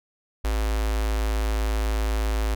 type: tone with notch filter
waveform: square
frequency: 53.9 Hz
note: A1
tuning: 35 cents flat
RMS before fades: -24 dBFS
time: 0.44-2.55 s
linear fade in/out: 10 ms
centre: 140 Hz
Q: 0.56
effects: none